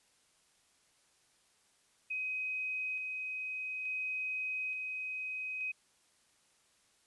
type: tone with tremolo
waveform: sine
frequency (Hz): 2521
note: D#7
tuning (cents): +22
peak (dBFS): -34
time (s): 2.1-5.72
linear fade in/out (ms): 10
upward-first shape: square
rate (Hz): 0.57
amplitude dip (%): 25
effects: white hiss -70 dBFS RMS until 7.06 s + resampled to 24000 Hz